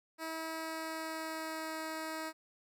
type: tone with pitch glide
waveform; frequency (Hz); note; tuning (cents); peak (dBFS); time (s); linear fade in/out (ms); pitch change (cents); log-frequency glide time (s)
10% pulse; 322.1 to 317.7; E4 to D#4; -40 to +36; -30; 0.18-2.33; 50; -24; 0.52-1.79
effects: none